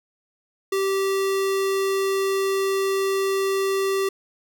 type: tone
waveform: square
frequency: 388.8 Hz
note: G4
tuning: 14 cents flat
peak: -21 dBFS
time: 0.72-4.09 s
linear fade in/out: 5 ms
effects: none